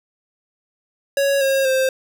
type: tone with pitch steps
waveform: square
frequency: 556 / 540.5 / 525.4 Hz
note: C#5 / C#5 / C5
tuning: +5 / -44 / +7 cents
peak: -16 dBFS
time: 1.17-1.89 s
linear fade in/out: 2 ms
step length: 240 ms
effects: none